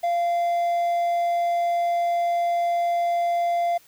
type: tone with quantisation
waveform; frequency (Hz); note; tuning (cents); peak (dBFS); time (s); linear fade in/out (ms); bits
triangle; 691; F5; -19; -18; 0.03-3.78; 10; 8
effects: white hiss -55 dBFS RMS until 3.87 s